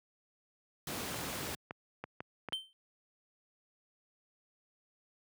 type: noise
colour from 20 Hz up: pink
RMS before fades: -39 dBFS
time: 0.87-1.55 s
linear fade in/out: 2 ms
type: clicks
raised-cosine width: 0.5 ms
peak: -25 dBFS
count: 6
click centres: 1.144 / 1.709 / 2.04 / 2.205 / 2.487 / 2.524 s
type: tone with exponential decay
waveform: triangle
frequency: 3110 Hz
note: G7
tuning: 14 cents flat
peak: -29 dBFS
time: 2.53-2.73 s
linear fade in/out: 0 ms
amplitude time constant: 42 ms
effects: high-pass 100 Hz 12 dB/octave